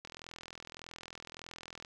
click train, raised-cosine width 0.2 ms, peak -28 dBFS, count 76, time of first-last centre 0.05-1.849 s, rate 41.7 Hz, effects none

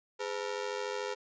sawtooth ring-modulated tone, 460.9 Hz, A#4, 20 cents flat, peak -27 dBFS, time 0.19-1.15 s, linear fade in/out 20 ms, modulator 46.8 Hz, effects resampled to 16000 Hz

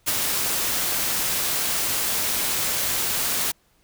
white noise with ADSR envelope, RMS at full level -21 dBFS, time 0.06-3.52 s, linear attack 25 ms, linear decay 30 ms, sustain -3 dB, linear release 12 ms, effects pink hiss -63 dBFS RMS until 3.83 s

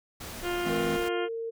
pink noise, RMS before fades -40 dBFS, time 0.2-1.09 s, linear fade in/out 10 ms
harmonic tone, 351.7 Hz, F4, 12 cents sharp, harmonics 1 / 2 / 3 / 4 / 5 / 6 / 7 / 8 / 9, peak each -30 / -36 / -41 / -37 / -44 / -43 / -45 / -43 / -44 dBFS, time 0.42-1.29 s, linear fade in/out 50 ms
square chord, A minor, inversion second, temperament equal with one note detuned, 164.81 / 216 / 261.6 Hz, E3 / A3 / C4, 0 / -32 / 0 cents, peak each -36 dBFS, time 0.65-0.97 s, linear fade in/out 10 ms
sine tone with pitch glide, 466.2 to 456.9 Hz, A#4 to A#4, 0 to -35 cents, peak -31 dBFS, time 0.69-1.51 s, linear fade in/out 20 ms, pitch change -35 cents, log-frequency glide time 0.84-1.16 s
effects none

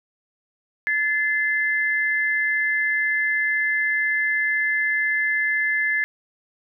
sine tone pair together, 1731 / 2067 Hz, A6 / C7, -29 / -22 cents, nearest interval minor third, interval 307 cents, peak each -21 / -23 dBFS, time 0.87-6.04 s, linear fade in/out 0 ms, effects none

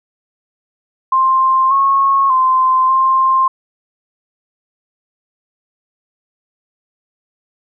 sine tone with pitch steps, 1052 / 1094 / 1038 / 1054 Hz, C6 / C#6 / C6 / C6, +9 / -23 / -14 / +12 cents, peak -9 dBFS, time 1.12-3.48 s, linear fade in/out 5 ms, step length 590 ms, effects none

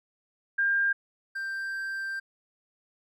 sine / triangle tone pair in turn, 1601 / 1575.3 Hz, G6 / G6, +36 / +8 cents, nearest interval unison, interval 28 cents, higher first, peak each -22 / -29 dBFS, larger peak first, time 0.58-0.93 / 1.35-2.2 s, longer second, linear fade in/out 10 ms, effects none

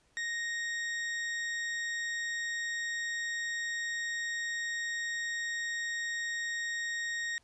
40% pulse tone, 1865 Hz, A#6, in tune, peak -32 dBFS, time 0.17-7.38 s, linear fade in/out 0 ms, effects pink hiss -69 dBFS RMS until 7.43 s + resampled to 22050 Hz

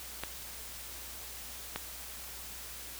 clicks, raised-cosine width 0.3 ms, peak -18 dBFS, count 2, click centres 0.236 / 1.76 s, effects added 60 Hz sine -53 dBFS peak until 2.99 s + white hiss -45 dBFS RMS until 2.99 s

